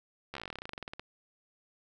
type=slowing click train; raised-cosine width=0.3 ms; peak=-24 dBFS; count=22; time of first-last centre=0.34-0.995 s; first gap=13 ms; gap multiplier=1.08; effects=none